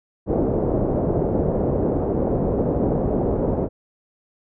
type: low-pass noise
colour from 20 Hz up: white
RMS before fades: -21 dBFS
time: 0.26-3.69 s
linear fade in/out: 50 ms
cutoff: 560 Hz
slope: 24 dB/octave
effects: none